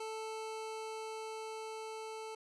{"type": "tone with level ramp", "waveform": "25% pulse", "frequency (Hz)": 440, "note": "A4", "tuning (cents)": 0, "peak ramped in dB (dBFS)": [-36, -39], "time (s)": [0, 2.35], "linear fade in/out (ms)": 5, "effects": ["resampled to 24000 Hz"]}